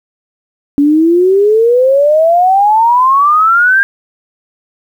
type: exponential sweep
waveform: sine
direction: up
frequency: 281 to 1620 Hz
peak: -5 dBFS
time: 0.78-3.83 s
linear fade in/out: 0 ms
effects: 7-bit